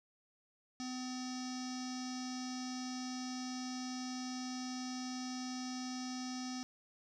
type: tone with low-pass filter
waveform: square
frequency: 254.1 Hz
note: B3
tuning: 49 cents sharp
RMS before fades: -42 dBFS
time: 0.8-6.63 s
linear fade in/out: 0 ms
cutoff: 5600 Hz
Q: 7.9
effects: none